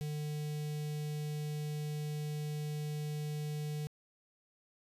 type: tone with notch filter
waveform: square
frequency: 150 Hz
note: D3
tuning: 37 cents sharp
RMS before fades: -38 dBFS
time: 0.01-3.87 s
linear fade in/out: 0 ms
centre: 1200 Hz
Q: 0.54
effects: resampled to 32000 Hz